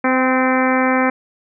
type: harmonic tone with a mistuned harmonic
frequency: 258.1 Hz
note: C4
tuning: 23 cents flat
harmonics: 1 / 2 / 3 / 4 / 5 / 6 / 7 / 8 / 9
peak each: -17 / -20 / -22 / -23 / -24 / -25 / -25 / -26 / -27 dBFS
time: 0.04-1.1 s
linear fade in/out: 5 ms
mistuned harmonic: 3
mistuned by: +17 cents
effects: none